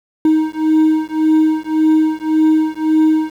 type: beating tone pair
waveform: triangle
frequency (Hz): 312.6 / 314.4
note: D#4 / D#4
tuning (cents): +8 / +18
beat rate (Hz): 1.8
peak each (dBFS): -12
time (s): 0.25-3.3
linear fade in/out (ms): 2
effects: 7-bit